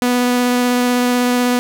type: tone with vibrato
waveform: sawtooth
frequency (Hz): 246.3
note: B3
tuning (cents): -5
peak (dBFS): -9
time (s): 0.02-1.59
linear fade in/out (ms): 0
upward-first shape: triangle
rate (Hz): 16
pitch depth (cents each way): 10
effects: none